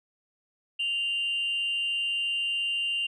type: tone pair together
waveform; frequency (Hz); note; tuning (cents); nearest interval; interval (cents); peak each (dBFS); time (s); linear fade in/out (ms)
sine; 2794 / 3051; F7 / G7; 0 / -48; major second; 152; -25 / -35; 0.79-3.07; 10
effects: tanh soft clip ceiling -22 dBFS